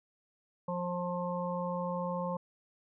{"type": "harmonic tone", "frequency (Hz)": 177.3, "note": "F3", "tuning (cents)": 26, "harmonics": [1, 3, 5, 6], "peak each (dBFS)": [-36, -36, -40, -40], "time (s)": [0.68, 2.37], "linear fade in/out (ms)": 5, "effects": []}